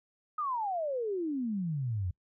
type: exponential sweep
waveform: sine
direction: down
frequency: 1269 to 84.9 Hz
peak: -30 dBFS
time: 0.38-2.11 s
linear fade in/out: 5 ms
effects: noise-tail reverb RT60 0.1 s tail -25 dB re dry